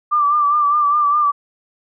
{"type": "tone with vibrato", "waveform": "sine", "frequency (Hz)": 1178, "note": "D6", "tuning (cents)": 5, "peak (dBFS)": -12, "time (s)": [0.11, 1.32], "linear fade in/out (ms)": 20, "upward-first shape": "sine", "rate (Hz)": 4.9, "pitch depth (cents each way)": 45, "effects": []}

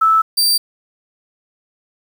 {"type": "tone pair in turn", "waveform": ["sine", "sawtooth"], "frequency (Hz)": [1312, 4675], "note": ["E6", "D8"], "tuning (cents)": [-9, -9], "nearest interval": "octave + minor seventh", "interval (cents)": 2200, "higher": "second", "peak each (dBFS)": -9, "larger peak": "neither", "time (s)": [[0.01, 0.22], [0.37, 0.58]], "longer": "neither", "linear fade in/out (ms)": 10, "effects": ["7-bit"]}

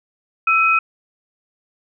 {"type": "tone pair together", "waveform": "sine", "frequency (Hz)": [1327.5, 2519], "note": ["E6", "D#7"], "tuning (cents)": [12, 21], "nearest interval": "major seventh", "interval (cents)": 1109, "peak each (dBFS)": -15, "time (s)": [0.47, 0.79], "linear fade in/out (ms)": 5, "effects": []}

